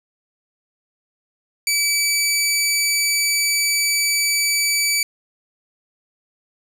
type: tone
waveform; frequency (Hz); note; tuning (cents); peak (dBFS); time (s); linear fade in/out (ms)
15% pulse; 2300; D7; -37; -10; 1.67-5.03; 2
effects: none